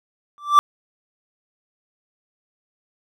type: tone with exponential growth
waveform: triangle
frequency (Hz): 1171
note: D6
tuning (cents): -5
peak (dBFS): -3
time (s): 0.38-0.59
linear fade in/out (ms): 0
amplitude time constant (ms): 44
effects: none